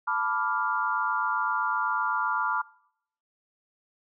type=chord; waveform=sine; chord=B half-diminished seventh; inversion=third; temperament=equal; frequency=880 / 987.8 / 1174.7 / 1396.9 Hz; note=A5 / B5 / D6 / F6; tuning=0 / 0 / 0 / 0 cents; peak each=-32 / -30 / -30 / -29 dBFS; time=0.07-2.62 s; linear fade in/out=10 ms; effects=noise-tail reverb RT60 0.7 s tail -22 dB re dry